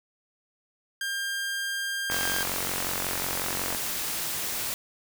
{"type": "tone", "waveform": "sawtooth", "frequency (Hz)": 1600, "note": "G6", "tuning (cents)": 35, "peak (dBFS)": -25, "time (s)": [1.01, 2.43], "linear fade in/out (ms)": 2}
{"type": "click train", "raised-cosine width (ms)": 0.5, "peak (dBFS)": -16, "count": 76, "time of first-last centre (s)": [2.1, 3.748], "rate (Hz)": 45.5}
{"type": "noise", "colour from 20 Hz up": "white", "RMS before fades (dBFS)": -31, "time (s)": [2.11, 4.74], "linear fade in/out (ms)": 0}
{"effects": []}